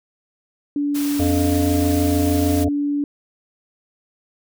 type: tone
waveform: sine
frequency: 288.5 Hz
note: D4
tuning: 31 cents flat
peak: -18 dBFS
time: 0.76-3.04 s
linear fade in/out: 2 ms
type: noise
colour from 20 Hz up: white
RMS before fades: -31 dBFS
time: 0.94-2.65 s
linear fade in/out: 20 ms
type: harmonic tone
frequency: 87.31 Hz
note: F2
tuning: in tune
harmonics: 1 / 3 / 5 / 7 / 8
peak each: -20 / -25 / -27 / -28 / -29 dBFS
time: 1.19-2.69 s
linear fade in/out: 10 ms
effects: none